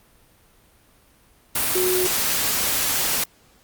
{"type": "tone in noise", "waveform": "sine", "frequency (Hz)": 366.3, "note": "F#4", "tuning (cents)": -17, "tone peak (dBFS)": -20, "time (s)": [1.75, 2.07], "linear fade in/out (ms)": 5, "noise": "white", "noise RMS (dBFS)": -22, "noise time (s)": [1.55, 3.24], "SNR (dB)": -1, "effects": ["pink hiss -56 dBFS RMS until 3.63 s", "Opus 32 kbps"]}